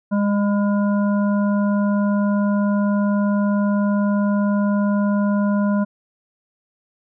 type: harmonic tone with a mistuned harmonic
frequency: 203.9 Hz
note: G#3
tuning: 32 cents flat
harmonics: 1 / 3 / 5 / 7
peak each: -16 / -26 / -30 / -33 dBFS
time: 0.11-5.85 s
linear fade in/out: 20 ms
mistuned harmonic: 5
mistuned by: -21 cents
effects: none